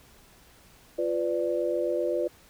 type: chord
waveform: sine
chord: B diminished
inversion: second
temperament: equal with one note detuned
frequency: 349.2 / 499.6 / 587.3 Hz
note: F4 / B4 / D5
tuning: 0 / +20 / 0 cents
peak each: -29 dBFS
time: 0.98-2.28 s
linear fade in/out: 10 ms
effects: pink hiss -56 dBFS RMS until 2.49 s